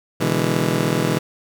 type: chord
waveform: 20% pulse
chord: E dominant seventh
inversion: second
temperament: just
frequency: 123.61 / 148.33 / 164.81 / 206 Hz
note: B2 / D3 / E3 / G#3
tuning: +2 / +18 / 0 / -14 cents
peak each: -19 / -20 / -17 / -19 dBFS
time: 0.2-1.19 s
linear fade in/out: 10 ms
effects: none